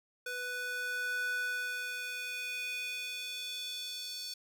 square tone with high-pass filter sweep, 495.3 Hz, B4, 5 cents sharp, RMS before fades -38 dBFS, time 0.26-4.34 s, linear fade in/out 5 ms, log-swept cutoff 1000 to 4400 Hz, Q 3.6, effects none

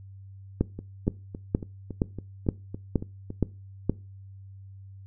two click trains, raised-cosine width 3 ms, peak -9 / -22 dBFS, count 8 / 10, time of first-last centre 0.61-3.896 / 0.79-3.304 s, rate 2.13 / 3.58 Hz, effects noise-tail reverb RT60 0.3 s tail -21 dB re dry + added 97 Hz sine -43 dBFS peak until 5.06 s

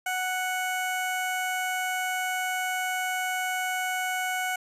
15% pulse tone with notch filter, 740 Hz, F#5, in tune, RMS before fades -29 dBFS, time 0.06-4.56 s, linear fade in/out 5 ms, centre 3800 Hz, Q 1.9, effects resampled to 32000 Hz

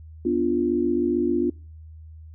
sine chord, B diminished, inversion none, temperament equal, 246.9 / 293.7 / 349.2 Hz, B3 / D4 / F4, 0 / 0 / 0 cents, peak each -25 / -25 / -22 dBFS, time 0.25-1.5 s, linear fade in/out 5 ms, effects noise-tail reverb RT60 0.4 s tail -26 dB re dry + added 79 Hz sine -40 dBFS peak until 2.34 s

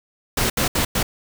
pink noise bursts at uneven times, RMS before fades -20 dBFS, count 4, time 0.37-0.5 / 0.57-0.68 / 0.75-0.85 / 0.95-1.03 s, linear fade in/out 5 ms, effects none

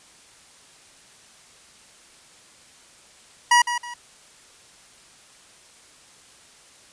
25% pulse tone with echo, 963 Hz, B5, 44 cents flat, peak -9 dBFS, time 3.51-3.62 s, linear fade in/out 5 ms, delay 160 ms, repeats 2, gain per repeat -10 dB, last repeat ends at 3.94 s, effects white hiss -51 dBFS RMS until 6.92 s + resampled to 22050 Hz

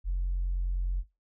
sine tone, 44.76 Hz, F1, 43 cents sharp, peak -25 dBFS, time 0.04-1.04 s, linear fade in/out 50 ms, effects noise-tail reverb RT60 0.2 s tail -18 dB re dry + tanh soft clip ceiling -23 dBFS

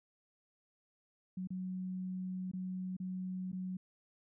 sine tone with dropouts, 185 Hz, F#3, in tune, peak -37 dBFS, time 1.37-3.77 s, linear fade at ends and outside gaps 5 ms, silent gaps 1.473-1.504 / 2.515-2.534 / 2.967-3 / 3.518-3.528 s, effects none

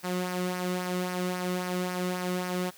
sawtooth tone with flanger, 181.1 Hz, F#3, 37 cents flat, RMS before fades -31 dBFS, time 0.03-2.71 s, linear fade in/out 20 ms, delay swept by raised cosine 0.26 to 1.25 ms, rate 3.7 Hz, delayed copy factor -0.5, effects white hiss -53 dBFS RMS until 2.77 s

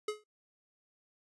square tone with exponential decay, 423.7 Hz, G#4, 35 cents sharp, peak -30 dBFS, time 0.08-0.24 s, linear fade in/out 5 ms, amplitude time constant 33 ms, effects noise-tail reverb RT60 0.1 s tail -23 dB re dry + resampled to 24000 Hz

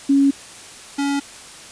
sine / square tone pair in turn, 277.2 / 281.4 Hz, C#4 / C#4, 0 / +26 cents, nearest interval unison, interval 26 cents, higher second, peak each -11 / -19 dBFS, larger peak first, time 0.09-0.31 / 0.98-1.2 s, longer neither, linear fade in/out 10 ms, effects white hiss -39 dBFS RMS until 1.71 s + resampled to 22050 Hz

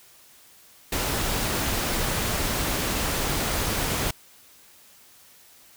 pink noise, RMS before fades -26 dBFS, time 0.92-4.11 s, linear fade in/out 5 ms, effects white hiss -53 dBFS RMS until 5.76 s

